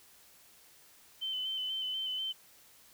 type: tone with vibrato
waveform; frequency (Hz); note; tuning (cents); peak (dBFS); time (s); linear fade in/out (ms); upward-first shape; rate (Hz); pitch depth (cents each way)
sine; 3059; G7; -43; -33; 1.21-2.33; 20; square; 4.1; 20
effects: white hiss -60 dBFS RMS until 2.93 s

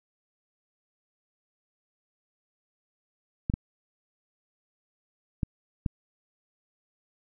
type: clicks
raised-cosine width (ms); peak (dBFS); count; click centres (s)
5; -14; 4; 3.499 / 3.539 / 5.432 / 5.862
effects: none

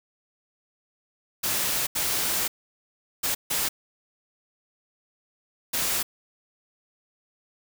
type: noise bursts at uneven times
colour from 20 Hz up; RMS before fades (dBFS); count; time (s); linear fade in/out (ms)
white; -26; 5; 1.43-1.87 / 1.95-2.48 / 3.23-3.35 / 3.5-3.69 / 5.73-6.03; 10
effects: none

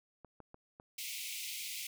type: clicks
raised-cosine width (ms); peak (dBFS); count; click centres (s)
1; -37; 4; 0.247 / 0.403 / 0.544 / 0.799
type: high-pass noise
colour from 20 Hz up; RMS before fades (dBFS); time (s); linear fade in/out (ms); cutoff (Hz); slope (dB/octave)
pink; -42; 0.98-1.87; 5; 2100; 96
effects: none

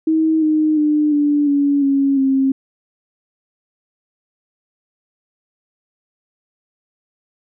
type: tone with pitch steps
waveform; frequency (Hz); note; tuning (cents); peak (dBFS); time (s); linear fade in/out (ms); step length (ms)
sine; 318 / 309.1 / 300.5 / 292.1 / 284 / 276 / 268.3; D#4 / D#4 / D4 / D4 / C#4 / C#4 / C4; +38 / -11 / +40 / -9 / +42 / -7 / +44; -12; 0.07-2.52; 5; 350
effects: none

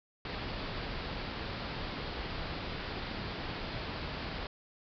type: low-pass noise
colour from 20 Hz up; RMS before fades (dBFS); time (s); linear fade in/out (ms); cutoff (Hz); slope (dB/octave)
pink; -39; 0.25-4.47; 2; 5000; 96
effects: none

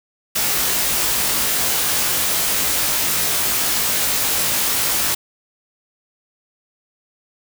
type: noise with comb filter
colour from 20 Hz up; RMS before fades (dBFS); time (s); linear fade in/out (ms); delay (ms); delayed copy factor
white; -19; 0.35-5.15; 10; 19; +1
effects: none

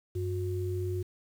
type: tone pair together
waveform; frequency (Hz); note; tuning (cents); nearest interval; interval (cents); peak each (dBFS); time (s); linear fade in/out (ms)
sine; 95.27 / 362; G2 / F#4; -49 / -38; octave + major seventh; 2311; -31 / -34; 0.15-1.03; 10
effects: 9-bit

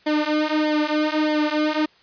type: tone with flanger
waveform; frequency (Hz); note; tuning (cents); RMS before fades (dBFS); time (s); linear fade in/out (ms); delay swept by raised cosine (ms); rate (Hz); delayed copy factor
sawtooth; 304.5; D#4; -37; -21; 0.06-1.86; 10; 0.73 to 4.43; 1.6; -0.9
effects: white hiss -55 dBFS RMS until 2.02 s + resampled to 11025 Hz

